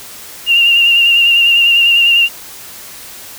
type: tone with vibrato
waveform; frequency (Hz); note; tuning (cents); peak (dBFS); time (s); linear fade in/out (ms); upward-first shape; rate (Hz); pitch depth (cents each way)
sine; 2786; F7; -5; -6; 0.46-2.29; 50; sine; 10; 36
effects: white hiss -32 dBFS RMS until 3.38 s